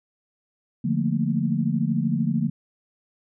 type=chord; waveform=sine; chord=Bb major seventh; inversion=first; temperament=equal; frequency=146.83 / 174.61 / 220 / 233.1 Hz; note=D3 / F3 / A3 / Bb3; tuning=0 / 0 / 0 / 0 cents; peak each=-26 dBFS; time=0.84-2.5 s; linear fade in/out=10 ms; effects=none